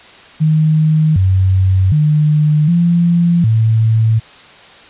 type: tone with pitch steps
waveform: sine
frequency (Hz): 155.9 / 94.4 / 151.3 / 171.7 / 111.6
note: D#3 / F#2 / D#3 / F3 / A2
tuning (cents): +4 / +35 / -48 / -29 / +25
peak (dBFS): -8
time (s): 0.4-4.2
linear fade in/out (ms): 20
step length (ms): 760
effects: white hiss -39 dBFS RMS until 4.89 s + resampled to 8000 Hz